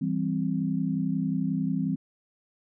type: chord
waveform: sine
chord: C major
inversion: first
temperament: equal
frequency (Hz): 164.81 / 196 / 261.6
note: E3 / G3 / C4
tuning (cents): 0 / 0 / 0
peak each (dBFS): -29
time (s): 0.01-1.96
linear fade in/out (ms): 10
effects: none